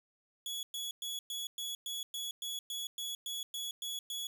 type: tone bursts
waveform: sawtooth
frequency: 3378 Hz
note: G#7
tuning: 29 cents sharp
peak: -34 dBFS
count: 14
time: 0.46-4.27 s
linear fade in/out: 2 ms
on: 170 ms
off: 110 ms
effects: none